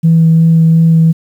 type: tone with vibrato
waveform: sine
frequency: 163.3 Hz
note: E3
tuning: 16 cents flat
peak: -3 dBFS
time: 0.03-1.13 s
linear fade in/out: 20 ms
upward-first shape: sine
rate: 2.8 Hz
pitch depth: 10 cents each way
effects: tanh soft clip ceiling 0 dBFS + 7-bit